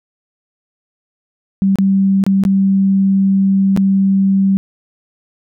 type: tone with dropouts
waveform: sine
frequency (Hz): 194.2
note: G3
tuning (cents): -16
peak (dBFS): -9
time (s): 1.62-4.57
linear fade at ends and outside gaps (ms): 0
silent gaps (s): 1.757-1.786 / 2.239-2.265 / 2.437-2.451 / 3.764-3.774
effects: none